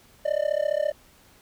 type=tone with amplitude modulation; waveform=triangle; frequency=600 Hz; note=D5; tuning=37 cents sharp; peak=-16 dBFS; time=0.25-0.92 s; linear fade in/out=10 ms; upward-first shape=sine; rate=34.7 Hz; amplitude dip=100%; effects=pink hiss -56 dBFS RMS until 1.41 s